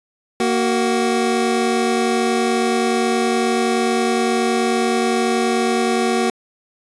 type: tone pair together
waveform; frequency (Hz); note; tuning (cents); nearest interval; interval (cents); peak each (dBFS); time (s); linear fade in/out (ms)
25% pulse; 233.1 / 374.4; A#3 / F#4; 0 / +20; minor sixth; 820; -15; 0.4-6.3; 2
effects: resampled to 24000 Hz